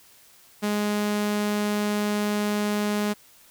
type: tone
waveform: sawtooth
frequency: 208 Hz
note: G#3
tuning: 3 cents sharp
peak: -19 dBFS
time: 0.62-3.14 s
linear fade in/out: 20 ms
effects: white hiss -54 dBFS RMS until 3.5 s